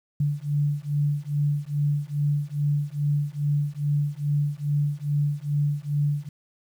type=beating tone pair; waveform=sine; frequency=144.5 / 146.9 Hz; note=D3 / D3; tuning=-28 / +1 cents; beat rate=2.4 Hz; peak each=-25 dBFS; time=0.2-6.29 s; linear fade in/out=5 ms; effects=9-bit